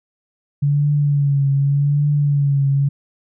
sine tone with vibrato, 142.4 Hz, C#3, 47 cents sharp, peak -13 dBFS, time 0.62-2.89 s, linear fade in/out 10 ms, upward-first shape triangle, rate 0.85 Hz, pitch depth 56 cents each way, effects none

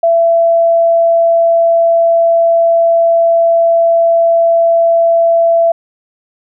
sine tone, 670 Hz, E5, 28 cents sharp, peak -6 dBFS, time 0.03-5.72 s, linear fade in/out 5 ms, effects none

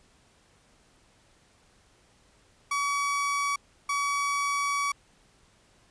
30% pulse tone bursts at uneven times, 1136 Hz, C#6, 42 cents sharp, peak -23 dBFS, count 2, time 2.71-3.56 / 3.89-4.92 s, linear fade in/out 5 ms, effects pink hiss -62 dBFS RMS until 5.9 s + resampled to 22050 Hz

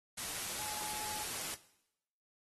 sine tone in noise, 850 Hz, G#5, 40 cents sharp, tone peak -47 dBFS, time 0.59-1.24 s, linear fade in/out 10 ms, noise white, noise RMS -40 dBFS, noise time 0.17-1.55 s, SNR -10 dB, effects noise-tail reverb RT60 0.8 s tail -17 dB re dry + AAC 32 kbps

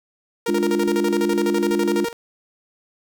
sawtooth tone with tremolo, 466.8 Hz, A#4, 2 cents sharp, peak -18 dBFS, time 0.46-2.13 s, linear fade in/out 5 ms, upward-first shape square, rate 12 Hz, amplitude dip 80%
sine chord, D diminished, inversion second, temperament equal, 207.7 / 293.7 / 349.2 Hz, Ab3 / D4 / F4, 0 / 0 / 0 cents, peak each -24 / -24 / -20 dBFS, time 0.48-2.05 s, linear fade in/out 5 ms
effects none

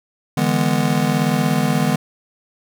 square chord, E dominant seventh, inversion third, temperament just, 148.33 / 164.81 / 206 / 247.2 Hz, D3 / E3 / G#3 / B3, +18 / 0 / -14 / +2 cents, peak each -22 dBFS, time 0.37-1.96 s, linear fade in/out 5 ms, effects none

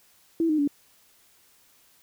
sine tone with pitch steps, 329.6 / 307.5 / 286.9 Hz, E4 / D#4 / D4, 0 / -20 / -40 cents, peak -20 dBFS, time 0.4-0.676 s, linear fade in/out 2 ms, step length 92 ms, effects white hiss -60 dBFS RMS until 2.02 s

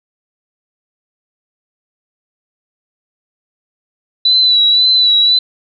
sine tone with vibrato, 3963 Hz, B7, 5 cents sharp, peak -7 dBFS, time 4.25-5.39 s, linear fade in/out 5 ms, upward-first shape sine, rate 1.9 Hz, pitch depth 39 cents each way, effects none

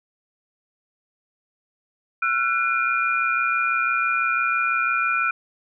sine tone cluster, 1351 / 1477 / 2411 Hz, E6 / F#6 / D7, +42 / -3 / +45 cents, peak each -22 / -25 / -24 dBFS, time 2.22-5.31 s, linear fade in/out 5 ms, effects none

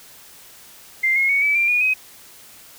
sine tone with pitch steps, 2093 / 2159 / 2228 / 2298 / 2371 / 2446 / 2524 Hz, C7 / C#7 / C#7 / D7 / D7 / D#7 / D#7, 0 / -46 / +8 / -38 / +16 / -30 / +24 cents, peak -15 dBFS, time 1.03-1.94 s, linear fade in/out 10 ms, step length 130 ms, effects white hiss -45 dBFS RMS until 2.78 s

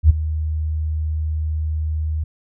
sine tone with ADSR envelope, 77.78 Hz, D#2, in tune, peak -4 dBFS, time 0.03-2.24 s, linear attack 68 ms, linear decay 13 ms, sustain -15 dB, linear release 7 ms, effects none

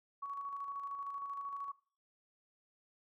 sine tone with tremolo, 1120 Hz, C#6, 18 cents sharp, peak -38 dBFS, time 0.22-1.72 s, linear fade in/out 10 ms, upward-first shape square, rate 13 Hz, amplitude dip 35%, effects noise-tail reverb RT60 0.4 s tail -18 dB re dry

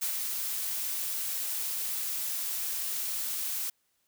blue noise with ADSR envelope, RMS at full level -30 dBFS, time 0.01-3.7 s, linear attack 18 ms, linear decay 91 ms, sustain -3 dB, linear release 6 ms, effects white hiss -74 dBFS RMS until 4.07 s

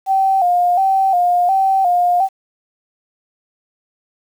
sine tone with vibrato, 740 Hz, F#5, in tune, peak -11 dBFS, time 0.06-2.29 s, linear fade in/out 50 ms, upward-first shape square, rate 1.4 Hz, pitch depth 74 cents each way, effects 7-bit

